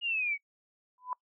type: linear sweep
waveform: sine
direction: down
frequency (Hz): 2875 to 2217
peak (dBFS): -28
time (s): 0.01-0.38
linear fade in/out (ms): 50
type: tone with exponential growth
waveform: sine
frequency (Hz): 1000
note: B5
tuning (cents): +21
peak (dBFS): -28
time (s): 0.98-1.13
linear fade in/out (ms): 1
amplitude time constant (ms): 31
effects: noise-tail reverb RT60 0.1 s tail -24 dB re dry